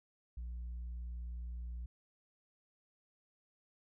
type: tone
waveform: sine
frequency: 59.6 Hz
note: A#1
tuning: 39 cents sharp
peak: -38 dBFS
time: 0.37-1.86 s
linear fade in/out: 5 ms
effects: tanh soft clip ceiling -39 dBFS